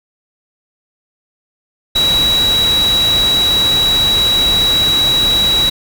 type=tone in noise; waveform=sine; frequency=3888 Hz; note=B7; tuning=28 cents flat; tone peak=-10 dBFS; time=1.95-5.7 s; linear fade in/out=10 ms; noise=pink; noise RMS=-21 dBFS; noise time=1.95-5.7 s; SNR=+8 dB; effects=none